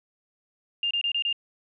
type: tone bursts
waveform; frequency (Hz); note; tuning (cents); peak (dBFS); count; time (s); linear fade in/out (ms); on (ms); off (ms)
sine; 2806; F7; +8; -23; 5; 0.83-1.328; 2; 78; 27
effects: none